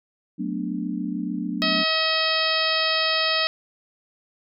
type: chord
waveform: sine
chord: B minor seventh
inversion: second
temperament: equal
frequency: 185 / 220 / 246.9 / 293.7 Hz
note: F#3 / A3 / B3 / D4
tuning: 0 / 0 / 0 / 0 cents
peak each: -30 / -31 / -31 / -30 dBFS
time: 0.38-1.84 s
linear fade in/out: 20 ms
type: harmonic tone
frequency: 639 Hz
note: D#5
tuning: 46 cents sharp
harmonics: 1 / 2 / 3 / 4 / 5 / 6 / 7 / 8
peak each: -28 / -28 / -28 / -28 / -28 / -28 / -28 / -28 dBFS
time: 1.62-3.47 s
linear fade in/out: 0 ms
effects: none